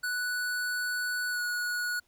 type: tone with pitch glide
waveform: square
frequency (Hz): 1480 to 1459.6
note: F#6 to F#6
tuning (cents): 0 to -24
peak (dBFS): -30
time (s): 0.03-2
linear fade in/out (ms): 10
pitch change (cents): -24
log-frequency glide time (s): 1.3-1.41
effects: pink hiss -69 dBFS RMS until 2.07 s